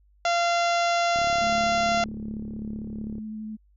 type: harmonic tone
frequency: 689 Hz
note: F5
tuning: 24 cents flat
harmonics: 1 / 2 / 3 / 4 / 5 / 6 / 7 / 8 / 9 / 10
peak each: -22 / -28 / -32 / -34 / -36 / -38 / -39 / -40 / -41 / -42 dBFS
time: 0.25-2.04 s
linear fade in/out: 2 ms
type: click train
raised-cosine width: 3 ms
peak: -26 dBFS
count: 73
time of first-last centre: 1.16-3.182 s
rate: 35.6 Hz
type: tone with vibrato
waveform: sine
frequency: 216.3 Hz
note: A3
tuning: 29 cents flat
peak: -32 dBFS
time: 1.4-3.57 s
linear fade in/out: 20 ms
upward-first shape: sine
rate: 12 Hz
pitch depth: 12 cents each way
effects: added 50 Hz sine -57 dBFS peak until 3.76 s